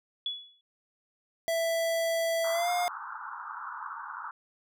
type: tone with exponential decay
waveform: sine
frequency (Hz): 3400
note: G#7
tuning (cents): +40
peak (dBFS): -27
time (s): 0.26-0.61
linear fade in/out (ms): 2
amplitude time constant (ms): 74
type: tone with pitch glide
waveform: square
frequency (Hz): 662 to 709.5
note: E5 to F5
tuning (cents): +7 to +27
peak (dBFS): -27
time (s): 1.48-2.88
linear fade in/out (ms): 0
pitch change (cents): +120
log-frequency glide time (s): 2.51-2.7
type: band-pass noise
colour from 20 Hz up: white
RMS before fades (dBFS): -40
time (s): 2.44-4.31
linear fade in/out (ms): 2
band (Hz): 860 to 1500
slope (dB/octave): 96
effects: none